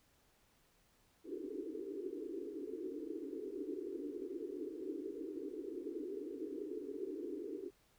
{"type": "band-pass noise", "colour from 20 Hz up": "white", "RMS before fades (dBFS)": -44, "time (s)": [1.24, 7.71], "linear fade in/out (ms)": 50, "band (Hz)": [280, 440], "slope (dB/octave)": 96, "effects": ["pink hiss -72 dBFS RMS until 7.98 s"]}